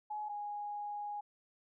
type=tone pair in turn; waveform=sine; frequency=844 / 826.6 Hz; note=G#5 / G#5; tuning=+28 / -8 cents; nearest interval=unison; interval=36 cents; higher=first; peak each=-37 / -38 dBFS; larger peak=first; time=0.1-0.29 / 0.29-1.21 s; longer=second; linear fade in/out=10 ms; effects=none